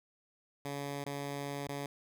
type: tone with dropouts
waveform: 10% pulse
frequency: 141.7 Hz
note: C#3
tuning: 38 cents sharp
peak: -29 dBFS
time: 0.65-1.86 s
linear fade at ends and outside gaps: 2 ms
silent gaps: 1.04-1.063 / 1.673-1.688 s
effects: none